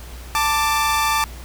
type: tone pair together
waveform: sawtooth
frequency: 886.7 / 1174.7 Hz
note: A5 / D6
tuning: +13 / 0 cents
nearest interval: perfect fourth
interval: 487 cents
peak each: -16 dBFS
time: 0.35-1.24 s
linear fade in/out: 0 ms
effects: added 60 Hz sine -34 dBFS peak until 1.44 s + pink hiss -41 dBFS RMS until 1.44 s